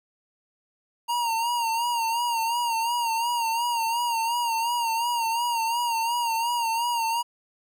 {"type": "tone with vibrato", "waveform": "square", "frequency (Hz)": 932.3, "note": "A#5", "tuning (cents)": 0, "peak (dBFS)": -24, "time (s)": [1.08, 7.23], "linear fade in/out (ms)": 20, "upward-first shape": "sine", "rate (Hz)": 2.8, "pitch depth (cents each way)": 60, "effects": ["11-bit"]}